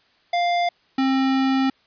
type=tone pair in turn; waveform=square; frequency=698.5 / 266.1 Hz; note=F5 / C4; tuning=0 / +29 cents; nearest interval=octave + perfect fourth; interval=1671 cents; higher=first; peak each=-19 / -18 dBFS; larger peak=second; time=0.33-0.69 / 0.98-1.7 s; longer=second; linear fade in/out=5 ms; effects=white hiss -60 dBFS RMS until 1.86 s + resampled to 11025 Hz